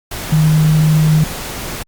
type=tone in noise; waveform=sine; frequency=155.56 Hz; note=D#3; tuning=in tune; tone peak=-8 dBFS; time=0.32-1.24 s; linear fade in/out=5 ms; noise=pink; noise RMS=-25 dBFS; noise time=0.11-1.83 s; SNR=+14 dB; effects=Opus 48 kbps